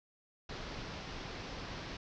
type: low-pass noise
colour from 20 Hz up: pink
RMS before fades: -44 dBFS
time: 0.49-1.97 s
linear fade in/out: 5 ms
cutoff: 5600 Hz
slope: 48 dB/octave
effects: none